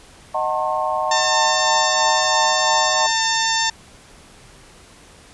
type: chord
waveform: sine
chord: D# diminished seventh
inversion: none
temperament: just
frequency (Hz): 622.3 / 746.7 / 896 / 1075.3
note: D#5 / F#5 / A5 / C6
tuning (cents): 0 / +16 / +31 / +47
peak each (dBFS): -24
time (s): 0.34-3.07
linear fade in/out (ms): 10
type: harmonic tone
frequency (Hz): 899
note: A5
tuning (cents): +37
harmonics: 1 / 2 / 3 / 4 / 5 / 6 / 7 / 8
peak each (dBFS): -22 / -23 / -31 / -25 / -28 / -25 / -28 / -27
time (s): 1.11-3.7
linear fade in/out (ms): 5
effects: pink hiss -46 dBFS RMS until 5.33 s + resampled to 24000 Hz